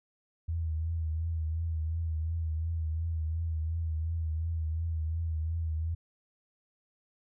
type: tone with vibrato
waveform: sine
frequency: 80.9 Hz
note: E2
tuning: 32 cents flat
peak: -29 dBFS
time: 0.48-5.95 s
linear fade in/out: 10 ms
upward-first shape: triangle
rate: 2.8 Hz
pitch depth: 62 cents each way
effects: none